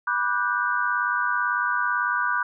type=chord; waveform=sine; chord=G major seventh; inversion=first; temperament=just; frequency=980 / 1176 / 1470 / 1568 Hz; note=B5 / D6 / F#6 / G6; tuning=-14 / +2 / -12 / 0 cents; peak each=-28 / -27 / -25 / -28 dBFS; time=0.07-2.43 s; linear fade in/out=5 ms; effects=none